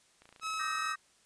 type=click train; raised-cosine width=0.3 ms; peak=-39 dBFS; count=20; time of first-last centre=0.22-0.894 s; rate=28.2 Hz
type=tone; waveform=sawtooth; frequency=1288 Hz; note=E6; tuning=41 cents flat; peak=-30 dBFS; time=0.41-0.96 s; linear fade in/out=50 ms
type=chord; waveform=sine; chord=Eb major seventh; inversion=third; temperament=just; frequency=1166.7 / 1244.5 / 1555.6 / 1866.8 Hz; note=D6 / Eb6 / G6 / Bb6; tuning=-12 / 0 / -14 / +2 cents; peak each=-43 / -40 / -42 / -41 dBFS; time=0.59-0.96 s; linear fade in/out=10 ms
effects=white hiss -66 dBFS RMS until 1.25 s + resampled to 22050 Hz